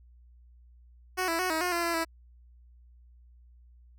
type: tone with pitch steps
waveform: 10% pulse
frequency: 369.6 / 331.2 / 368 / 318.8 / 358.4 / 342.6 / 338.7 / 328.3 Hz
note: F#4 / E4 / F#4 / D#4 / F4 / F4 / E4 / E4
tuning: -2 / +8 / -9 / +42 / +45 / -33 / +47 / -7 cents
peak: -19 dBFS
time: 1.17-2.05 s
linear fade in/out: 20 ms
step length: 110 ms
effects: added 60 Hz sine -53 dBFS peak until 3.98 s